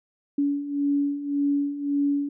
sine beating tone pair, 283.3 / 285.1 Hz, C#4 / C#4, +38 / +49 cents, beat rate 1.8 Hz, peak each -28 / -23 dBFS, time 0.38-2.29 s, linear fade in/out 5 ms, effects none

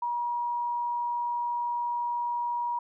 sine tone, 957 Hz, A#5, 45 cents sharp, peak -27 dBFS, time 0.02-2.79 s, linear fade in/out 5 ms, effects none

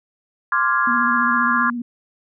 sine chord, D half-diminished seventh, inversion third, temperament equal, 1046.5 / 1174.7 / 1396.9 / 1661.2 Hz, C6 / D6 / F6 / Ab6, 0 / 0 / 0 / 0 cents, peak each -21 dBFS, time 0.52-1.7 s, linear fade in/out 2 ms
sine tone with vibrato, 240 Hz, B3, 49 cents flat, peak -23 dBFS, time 0.87-1.82 s, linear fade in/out 5 ms, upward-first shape sine, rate 15 Hz, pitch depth 35 cents each way
effects none

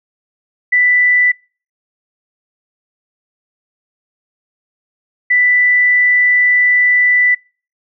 sine tone pair in turn, 1980 / 1980 Hz, B6 / B6, +4 / +4 cents, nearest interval unison, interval 0 cents, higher neither, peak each -8 dBFS, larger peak neither, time 0.72-1.32 / 5.3-7.35 s, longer second, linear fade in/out 10 ms, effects noise-tail reverb RT60 0.4 s tail -26 dB re dry

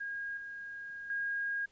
sine tone with level steps, 1630 Hz, G#6, 33 cents flat, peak -36 / -41 / -32 dBFS, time 0-1.66 s, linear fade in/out 10 ms, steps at 0.37 / 1.1 s, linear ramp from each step 2 ms, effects pink hiss -68 dBFS RMS until 1.71 s + resampled to 16000 Hz

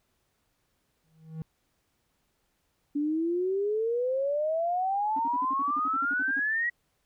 triangle tone with exponential growth, 159.3 Hz, D#3, 41 cents sharp, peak -29 dBFS, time 1.04-1.42 s, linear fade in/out 0 ms, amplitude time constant 81 ms
sine exponential sweep, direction up, 286 to 1938 Hz, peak -25 dBFS, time 2.95-6.7 s, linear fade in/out 10 ms
triangle tone bursts, 275.9 Hz, C#4, 8 cents flat, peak -33 dBFS, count 15, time 5.16-6.398 s, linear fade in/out 5 ms, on 34 ms, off 52 ms
effects pink hiss -74 dBFS RMS until 7.05 s

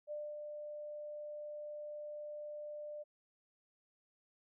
sine tone with ADSR envelope, 596 Hz, D5, 25 cents sharp, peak -39 dBFS, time 0.07-3.04 s, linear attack 44 ms, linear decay 240 ms, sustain -4 dB, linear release 22 ms, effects none

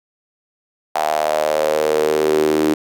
sawtooth tone with high-pass filter sweep, 77 Hz, D#2, 17 cents flat, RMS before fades -17 dBFS, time 0.95-2.74 s, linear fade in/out 5 ms, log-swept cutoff 750 to 320 Hz, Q 6.4, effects none

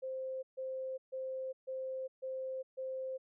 sine tone bursts, 523.3 Hz, C5, in tune, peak -37 dBFS, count 6, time 0.02-3.18 s, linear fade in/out 20 ms, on 410 ms, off 140 ms, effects none

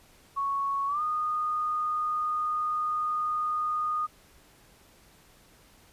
sine tone with pitch glide, 1108.7 to 1230.2 Hz, C#6 to D#6, 0 to -20 cents, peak -26 dBFS, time 0.36-4.07 s, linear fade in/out 20 ms, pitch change +180 cents, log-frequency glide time 0.87-1.02 s, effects pink hiss -58 dBFS RMS until 5.92 s + resampled to 32000 Hz

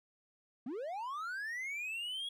triangle linear sweep, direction up, 220 to 3343 Hz, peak -36 dBFS, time 0.66-2.29 s, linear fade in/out 5 ms, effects none

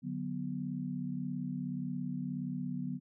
sine chord, B minor, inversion first, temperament just, 148.16 / 185.21 / 246.9 Hz, D3 / F#3 / B3, +16 / +2 / 0 cents, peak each -40 / -39 / -38 dBFS, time 0.02-3 s, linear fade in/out 50 ms, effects none

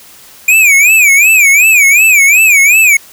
square tone with vibrato, 2400 Hz, D7, 37 cents sharp, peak -4 dBFS, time 0.48-2.97 s, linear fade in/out 5 ms, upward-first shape sine, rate 2.7 Hz, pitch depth 170 cents each way, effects white hiss -37 dBFS RMS until 3.12 s

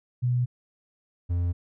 sine / triangle tone pair in turn, 123.47 / 87.31 Hz, B2 / F2, 0 / 0 cents, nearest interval tritone, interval 600 cents, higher first, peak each -21 dBFS, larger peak neither, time 0.22-0.46 / 1.29-1.53 s, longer neither, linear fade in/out 20 ms, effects none

